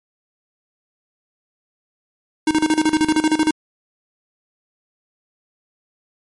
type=tone with tremolo; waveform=square; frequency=311.1 Hz; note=D#4; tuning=in tune; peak=-13 dBFS; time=2.47-3.51 s; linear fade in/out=5 ms; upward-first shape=square; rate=13 Hz; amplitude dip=80%; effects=MP3 48 kbps